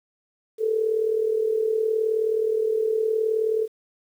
sine tone with amplitude modulation, 440 Hz, A4, in tune, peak -17 dBFS, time 0.58-3.68 s, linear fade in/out 50 ms, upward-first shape sine, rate 39.2 Hz, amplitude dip 65%, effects 9-bit

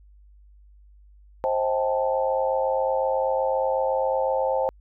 sine chord, A half-diminished seventh, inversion first, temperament just, 528 / 633.6 / 792 / 880 Hz, C5 / Eb5 / G5 / A5, +16 / +31 / +18 / 0 cents, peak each -23 / -29 / -29 / -28 dBFS, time 1.44-4.69 s, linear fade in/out 0 ms, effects added 50 Hz sine -49 dBFS peak until 4.8 s

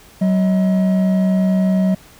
triangle tone pair together, 188.35 / 634 Hz, F#3 / D#5, +31 / +32 cents, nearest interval octave + major sixth, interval 2101 cents, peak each -10 / -21 dBFS, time 0.21-1.95 s, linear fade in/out 10 ms, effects tanh soft clip ceiling -6 dBFS + pink hiss -45 dBFS RMS until 2.19 s

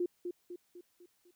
sine tone with echo, 353.1 Hz, F4, 19 cents sharp, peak -29 dBFS, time 0-0.06 s, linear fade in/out 5 ms, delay 250 ms, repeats 5, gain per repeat -6 dB, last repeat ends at 1.31 s, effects white hiss -74 dBFS RMS until 1.35 s

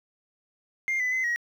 sine tone with pitch steps, 2110 / 2002 / 2044 / 1900 Hz, C7 / B6 / C7 / A#6, +14 / +23 / -41 / +33 cents, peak -22 dBFS, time 0.88-1.36 s, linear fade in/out 0 ms, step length 120 ms, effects tanh soft clip ceiling -22 dBFS + 9-bit

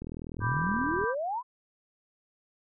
click train, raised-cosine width 3 ms, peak -26 dBFS, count 42, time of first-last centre 0.02-1.04 s, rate 40.2 Hz
sine exponential sweep, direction up, 95.1 to 1046.5 Hz, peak -29 dBFS, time 0.38-1.43 s, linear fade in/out 50 ms
sine chord, G major, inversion first, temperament equal, 987.8 / 1174.7 / 1568 Hz, B5 / D6 / G6, 0 / 0 / 0 cents, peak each -32 / -35 / -32 dBFS, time 0.4-1.15 s, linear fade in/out 50 ms
effects none

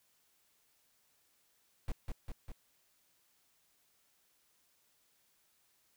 brown noise with echo, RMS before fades -35 dBFS, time 1.88-1.92 s, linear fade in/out 2 ms, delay 200 ms, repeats 3, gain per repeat -3 dB, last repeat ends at 2.52 s, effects white hiss -73 dBFS RMS until 5.96 s

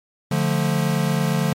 square chord, D minor, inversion none, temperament equal with one note detuned, 146.83 / 175.63 / 220 Hz, D3 / F3 / A3, 0 / +10 / 0 cents, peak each -22 / -23 / -26 dBFS, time 0.31-1.53 s, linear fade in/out 5 ms, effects MP3 64 kbps

